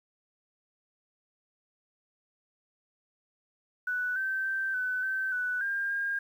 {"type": "tone with pitch steps", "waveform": "sine", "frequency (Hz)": [1485, 1550, 1560, 1505, 1545, 1488, 1603, 1614], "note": ["F#6", "G6", "G6", "F#6", "G6", "F#6", "G6", "G#6"], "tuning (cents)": [6, -20, -9, 29, -26, 9, 38, -50], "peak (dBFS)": -28, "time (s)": [3.87, 6.19], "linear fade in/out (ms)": 5, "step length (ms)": 290, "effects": ["10-bit"]}